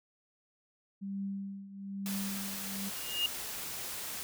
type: tone with tremolo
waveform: sine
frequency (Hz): 196.9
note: G3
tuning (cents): +8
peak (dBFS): -33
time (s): 1.01-2.9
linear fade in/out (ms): 20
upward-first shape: triangle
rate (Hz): 1.1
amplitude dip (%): 80
type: noise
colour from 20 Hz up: white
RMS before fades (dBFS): -40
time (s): 2.06-4.23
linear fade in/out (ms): 0
type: tone with exponential growth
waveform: sine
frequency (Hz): 2840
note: F7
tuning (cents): +28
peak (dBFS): -25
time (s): 2.86-3.26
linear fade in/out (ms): 2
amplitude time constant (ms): 86
effects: none